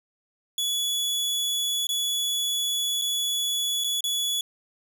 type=tone with dropouts; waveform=sawtooth; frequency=3405 Hz; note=G#7; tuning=42 cents sharp; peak=-21 dBFS; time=0.58-4.41 s; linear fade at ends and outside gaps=2 ms; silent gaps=1.87-1.89 / 3.015-3.019 / 3.839-3.843 / 4.007-4.04 s; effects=none